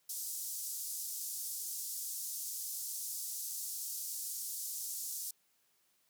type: band-pass noise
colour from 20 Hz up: white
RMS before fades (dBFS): -41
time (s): 0.09-5.31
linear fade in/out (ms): 5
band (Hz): 5400 to 15000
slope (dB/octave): 24
effects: white hiss -74 dBFS RMS until 6.09 s + high-pass 100 Hz 12 dB/octave